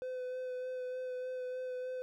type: tone with vibrato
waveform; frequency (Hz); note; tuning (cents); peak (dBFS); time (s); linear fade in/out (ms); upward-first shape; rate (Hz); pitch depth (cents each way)
triangle; 507; B4; +45; -35; 0.02-2.02; 0; sine; 3.3; 15
effects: none